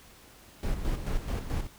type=noise with tremolo; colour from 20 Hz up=brown; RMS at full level=-29 dBFS; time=0.63-1.67 s; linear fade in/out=2 ms; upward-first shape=square; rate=4.6 Hz; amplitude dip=55%; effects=pink hiss -54 dBFS RMS until 1.78 s